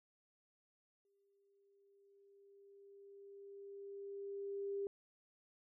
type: tone with exponential growth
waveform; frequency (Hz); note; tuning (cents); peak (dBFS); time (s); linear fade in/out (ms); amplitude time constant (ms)
sine; 398.5; G4; +28; -37; 1.05-4.87; 1; 830
effects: none